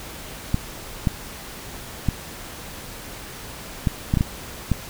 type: clicks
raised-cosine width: 5 ms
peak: -6 dBFS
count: 8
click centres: 0.544 / 1.072 / 2.087 / 3.872 / 4.139 / 4.172 / 4.209 / 4.717 s
effects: pink hiss -37 dBFS RMS until 4.89 s